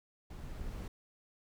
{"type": "noise with level ramp", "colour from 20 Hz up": "brown", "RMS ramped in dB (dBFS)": [-45, -40], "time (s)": [0.3, 0.88], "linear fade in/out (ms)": 5, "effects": []}